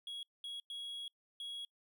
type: tone bursts at uneven times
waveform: triangle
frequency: 3322 Hz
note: G#7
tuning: in tune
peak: -40 dBFS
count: 4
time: 0.07-0.23 / 0.44-0.6 / 0.7-1.08 / 1.4-1.65 s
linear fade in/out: 2 ms
effects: noise-tail reverb RT60 0.1 s tail -26 dB re dry